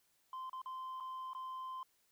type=tone with dropouts; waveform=sine; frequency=1038 Hz; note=C6; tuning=14 cents flat; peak=-39 dBFS; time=0.33-1.83 s; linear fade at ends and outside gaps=2 ms; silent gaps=0.496-0.53 / 0.617-0.659 / 1.001-1.006 / 1.333-1.349 s; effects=tanh soft clip ceiling -41 dBFS + white hiss -75 dBFS RMS until 2.11 s